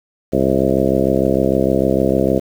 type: harmonic tone with a mistuned harmonic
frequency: 66.6 Hz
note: C2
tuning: 31 cents sharp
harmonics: 1 / 2 / 3 / 4 / 5 / 6 / 7 / 8 / 9 / 10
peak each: -26 / -24 / -20 / -21 / -20 / -20 / -23 / -20 / -25 / -25 dBFS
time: 0.32-2.4 s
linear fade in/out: 20 ms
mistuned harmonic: 10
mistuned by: -28 cents
effects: 7-bit